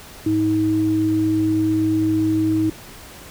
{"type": "tone pair together", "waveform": "sine", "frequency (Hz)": [105.7, 316.9], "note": ["G#2", "D#4"], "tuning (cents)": [31, 32], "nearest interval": "octave + perfect fifth", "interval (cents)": 1901, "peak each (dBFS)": [-25, -16], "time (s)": [0.26, 2.7], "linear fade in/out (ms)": 5, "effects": ["pink hiss -40 dBFS RMS until 3.3 s"]}